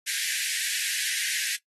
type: high-pass noise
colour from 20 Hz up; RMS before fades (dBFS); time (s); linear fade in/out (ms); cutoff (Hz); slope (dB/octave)
pink; -29; 0.06-1.57; 20; 1600; 96
effects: noise-tail reverb RT60 0.1 s tail -18 dB re dry + AAC 32 kbps